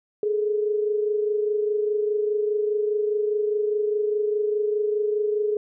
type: tone pair together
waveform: sine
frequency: 418.9 / 443.8 Hz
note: G#4 / A4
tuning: +15 / +15 cents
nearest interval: minor second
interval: 100 cents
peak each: -21 / -30 dBFS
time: 0.23-5.57 s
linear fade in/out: 2 ms
effects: none